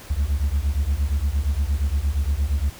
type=beating tone pair; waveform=sine; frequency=66.7 / 75.3 Hz; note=C2 / D2; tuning=+34 / +44 cents; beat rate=8.6 Hz; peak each=-20 dBFS; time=0.1-2.7 s; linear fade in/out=10 ms; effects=tanh soft clip ceiling -16 dBFS + pink hiss -42 dBFS RMS until 2.79 s